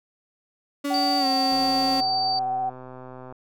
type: tone with pitch glide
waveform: 35% pulse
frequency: 284.5 to 269 Hz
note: C#4 to C4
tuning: +45 to +48 cents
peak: -23 dBFS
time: 0.84-2.01 s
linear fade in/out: 10 ms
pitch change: -97 cents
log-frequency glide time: 1.19-1.26 s
type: tone with vibrato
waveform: sine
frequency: 760 Hz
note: F#5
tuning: 46 cents sharp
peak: -23 dBFS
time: 0.9-2.7 s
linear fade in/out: 10 ms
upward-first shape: triangle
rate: 16 Hz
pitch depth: 20 cents each way
type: tone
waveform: sine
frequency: 4619 Hz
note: D8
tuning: 30 cents flat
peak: -24 dBFS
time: 0.94-2.39 s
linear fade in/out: 2 ms
type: click train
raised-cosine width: 1 ms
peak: -27 dBFS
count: 232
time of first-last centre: 1.52-3.325 s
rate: 128 Hz
effects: none